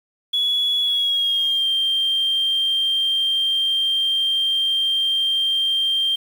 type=tone with pitch glide; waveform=sine; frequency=3381 to 3173 Hz; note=G#7 to G7; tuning=+30 to +20 cents; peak=-16 dBFS; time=0.33-6.16 s; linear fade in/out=10 ms; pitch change=-110 cents; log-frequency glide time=0.82-1.67 s; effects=tanh soft clip ceiling -13 dBFS + 7-bit